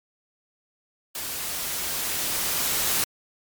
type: noise with level ramp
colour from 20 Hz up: white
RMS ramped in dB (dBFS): -32 to -23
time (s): 1.15-3.04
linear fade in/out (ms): 2
effects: MP3 96 kbps